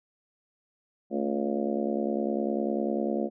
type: harmonic tone with a mistuned harmonic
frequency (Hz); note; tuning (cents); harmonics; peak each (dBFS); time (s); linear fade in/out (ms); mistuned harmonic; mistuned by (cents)
70; C#2; +18; 3 / 4 / 5 / 6 / 7 / 8 / 9 / 10; -30 / -35 / -32 / -38 / -36 / -34 / -40 / -39; 1.1-3.3; 50; 3; +76
effects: none